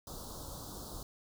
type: band-stop noise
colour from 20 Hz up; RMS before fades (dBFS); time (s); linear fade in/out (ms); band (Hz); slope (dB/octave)
pink; -45; 0.07-1.03; 2; 1300 to 3700; 48
effects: none